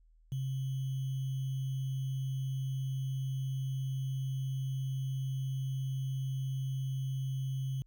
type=tone with sample-and-hold; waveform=sine; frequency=133 Hz; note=C3; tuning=29 cents sharp; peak=-32 dBFS; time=0.32-7.82 s; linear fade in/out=0 ms; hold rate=3150 Hz; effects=added 40 Hz sine -60 dBFS peak until 7.86 s